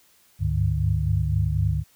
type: tone cluster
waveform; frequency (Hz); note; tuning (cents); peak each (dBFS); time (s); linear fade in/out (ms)
sine; 71.4 / 98 / 102 / 150.4; D2 / G2 / G#2 / D3; -48 / 0 / -31 / +42; -25 / -30 / -23 / -26; 0.39-1.84; 50
effects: white hiss -59 dBFS RMS until 1.95 s